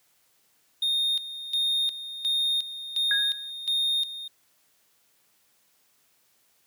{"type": "tone with tremolo", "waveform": "triangle", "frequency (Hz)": 3681, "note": "A#7", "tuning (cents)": -23, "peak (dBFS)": -21, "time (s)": [0.82, 4.28], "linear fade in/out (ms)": 5, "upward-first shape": "square", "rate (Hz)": 1.4, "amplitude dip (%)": 75}
{"type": "tone with exponential decay", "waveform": "sine", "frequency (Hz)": 1651, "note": "G#6", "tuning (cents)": -11, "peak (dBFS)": -21, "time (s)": [3.11, 3.5], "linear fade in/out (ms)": 1, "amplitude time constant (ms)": 84}
{"effects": ["white hiss -66 dBFS RMS until 6.66 s", "high-pass 80 Hz 12 dB/octave"]}